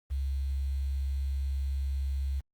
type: tone with quantisation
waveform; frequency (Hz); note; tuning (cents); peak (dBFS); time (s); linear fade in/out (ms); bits
sine; 68; C#2; -33; -28; 0.1-2.41; 20; 9
effects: Opus 32 kbps